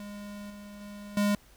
square tone with level steps, 204.9 Hz, G#3, 23 cents flat, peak -40 / -44 / -42 / -24 dBFS, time 0-1.35 s, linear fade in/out 2 ms, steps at 0.5 / 0.81 / 1.17 s, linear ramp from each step 2 ms, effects added 50 Hz sine -59 dBFS peak until 1.56 s + pink hiss -59 dBFS RMS until 1.56 s

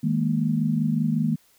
sine chord, D# suspended fourth, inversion none, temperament equal with one note detuned, 158.37 / 207.7 / 233.1 Hz, D#3 / G#3 / A#3, +31 / 0 / 0 cents, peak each -24 / -26 / -24 dBFS, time 0.03-1.36 s, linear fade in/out 10 ms, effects white hiss -60 dBFS RMS until 1.58 s

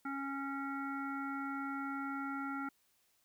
harmonic tone, 275.6 Hz, C#4, 10 cents flat, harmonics 1 / 3 / 5 / 7 / 8, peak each -40 / -46 / -41 / -53 / -54 dBFS, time 0.05-2.69 s, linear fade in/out 5 ms, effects white hiss -74 dBFS RMS until 3.24 s

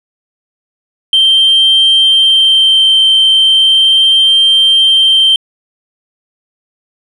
sine tone with vibrato, 3136 Hz, G7, in tune, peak -3 dBFS, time 1.13-5.36 s, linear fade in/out 2 ms, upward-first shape sine, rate 0.37 Hz, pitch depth 8 cents each way, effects tanh soft clip ceiling -2 dBFS

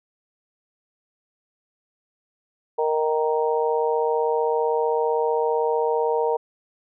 harmonic tone, 155.56 Hz, D#3, in tune, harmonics 3 / 4 / 5 / 6, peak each -21 / -28 / -29 / -26 dBFS, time 2.78-6.37 s, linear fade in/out 10 ms, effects none

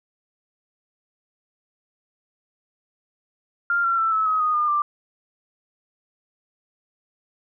sine tone with pitch steps, 1396 / 1363.3 / 1331.4 / 1300.3 / 1269.8 / 1240.1 / 1211.1 / 1182.7 Hz, F6 / F6 / E6 / E6 / D#6 / D#6 / D#6 / D6, -1 / -42 / +17 / -24 / +35 / -6 / -47 / +12 cents, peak -18 dBFS, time 3.7-4.82 s, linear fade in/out 2 ms, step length 140 ms, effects none

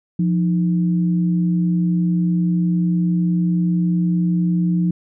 sine tone pair together, 174.61 / 311.4 Hz, F3 / D#4, 0 / +2 cents, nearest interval minor seventh, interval 1002 cents, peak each -15 / -26 dBFS, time 0.19-4.91 s, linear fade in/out 5 ms, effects none

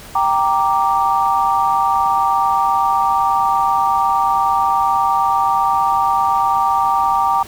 sine chord, G minor, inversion none, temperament equal, 784 / 932.3 / 1174.7 Hz, G5 / Bb5 / D6, 0 / 0 / 0 cents, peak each -17 dBFS, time 0.15-7.43 s, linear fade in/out 5 ms, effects pink hiss -37 dBFS RMS until 7.47 s

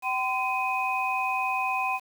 sine tone cluster, 767 / 1023 / 2507 Hz, G5 / C6 / D#7, -38 / -39 / +12 cents, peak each -29 dBFS, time 0.02-2 s, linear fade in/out 50 ms, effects 8-bit

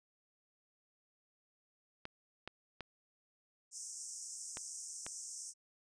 clicks, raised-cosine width 0.3 ms, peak -27 dBFS, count 5, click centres 2.054 / 2.476 / 2.807 / 4.571 / 5.065 s
white band-pass noise, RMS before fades -47 dBFS, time 3.71-5.54 s, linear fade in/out 50 ms, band 5400 to 9100 Hz, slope 96 dB/octave
effects resampled to 22050 Hz

